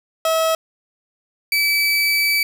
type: tone pair in turn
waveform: 30% pulse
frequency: 646 / 2302 Hz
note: E5 / D7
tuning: -35 / -35 cents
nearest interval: octave + minor seventh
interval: 2200 cents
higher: second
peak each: -13 / -13 dBFS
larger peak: neither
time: 0.25-0.55 / 1.52-2.43 s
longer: second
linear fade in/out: 2 ms
effects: none